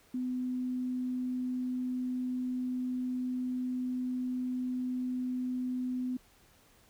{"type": "tone", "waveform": "sine", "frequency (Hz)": 252.3, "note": "B3", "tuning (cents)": 37, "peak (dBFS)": -31, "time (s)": [0.14, 6.17], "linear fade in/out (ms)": 5, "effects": ["pink hiss -63 dBFS RMS until 6.89 s"]}